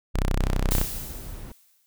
sawtooth tone, 31.89 Hz, C1, 44 cents flat, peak -17 dBFS, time 0.14-0.85 s, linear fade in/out 20 ms
brown noise, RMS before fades -37 dBFS, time 0.4-1.52 s, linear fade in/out 5 ms
blue noise with exponential decay, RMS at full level -27 dBFS, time 0.71-1.86 s, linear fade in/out 0 ms, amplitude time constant 250 ms
effects none

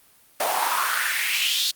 pink noise with high-pass filter sweep, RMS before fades -23 dBFS, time 0.4-1.71 s, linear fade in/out 2 ms, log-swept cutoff 640 to 4100 Hz, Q 4, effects white hiss -56 dBFS RMS until 1.75 s + Opus 32 kbps

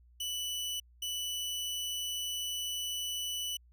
sawtooth tone bursts at uneven times, 2972 Hz, F#7, 7 cents sharp, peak -31 dBFS, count 2, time 0.2-0.8 / 1.02-3.57 s, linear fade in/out 5 ms, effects added 60 Hz sine -58 dBFS peak until 3.72 s

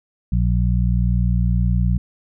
harmonic tone, 59.6 Hz, A#1, 39 cents sharp, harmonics 1 / 2 / 3, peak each -17 / -20 / -22 dBFS, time 0.32-1.98 s, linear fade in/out 5 ms, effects none

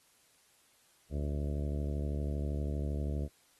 harmonic tone, 72.6 Hz, D2, 19 cents flat, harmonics 1 / 2 / 3 / 4 / 5 / 6 / 7 / 8 / 9, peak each -33 / -39 / -43 / -45 / -47 / -49 / -50 / -51 / -52 dBFS, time 1.1-3.29 s, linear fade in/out 50 ms, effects white hiss -67 dBFS RMS until 3.59 s + AAC 32 kbps

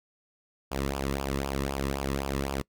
sawtooth tone with flanger, 68.6 Hz, C#2, 17 cents flat, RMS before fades -31 dBFS, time 0.71-2.62 s, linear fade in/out 10 ms, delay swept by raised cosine 0.49 to 1.35 ms, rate 3.9 Hz, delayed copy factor -0.75, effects noise-tail reverb RT60 0.1 s tail -24 dB re dry

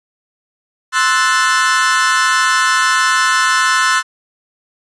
40% pulse chord, F# half-diminished seventh, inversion second, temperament equal, 1046.5 / 1318.5 / 1480 / 1760 Hz, C6 / E6 / F#6 / A6, 0 / 0 / 0 / 0 cents, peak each -16 dBFS, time 0.92-4.03 s, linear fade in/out 50 ms, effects resampled to 22050 Hz

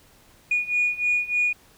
sine beating tone pair, 2449 / 2452.3 Hz, D#7 / D#7, -28 / -26 cents, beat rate 3.3 Hz, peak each -24 / -22 dBFS, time 0.51-1.53 s, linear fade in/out 5 ms, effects tanh soft clip ceiling -14 dBFS + pink hiss -55 dBFS RMS until 1.77 s

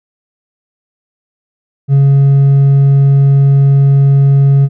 sine tone with hard clipping, 138.59 Hz, C#3, in tune, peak -5 dBFS, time 1.88-4.69 s, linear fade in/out 50 ms, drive 2 dB, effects none

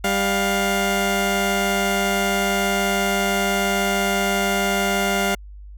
15% pulse tone pair together, 197.4 / 703.5 Hz, G3 / F5, +12 / +12 cents, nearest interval octave + minor seventh, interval 2200 cents, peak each -15 dBFS, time 0.04-5.35 s, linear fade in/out 5 ms, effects added 50 Hz sine -36 dBFS peak until 5.77 s

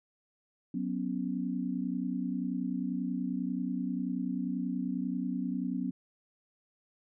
sine chord, F# suspended fourth, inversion none, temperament equal, 185 / 246.9 / 277.2 Hz, F#3 / B3 / C#4, 0 / 0 / 0 cents, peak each -35 / -34 / -36 dBFS, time 0.74-5.91 s, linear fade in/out 5 ms, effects none

